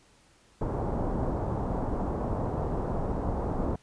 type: low-pass noise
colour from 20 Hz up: pink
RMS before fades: -30 dBFS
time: 0.61-3.76 s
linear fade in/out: 5 ms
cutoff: 940 Hz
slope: 24 dB/octave
effects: pink hiss -61 dBFS RMS until 3.82 s + resampled to 22050 Hz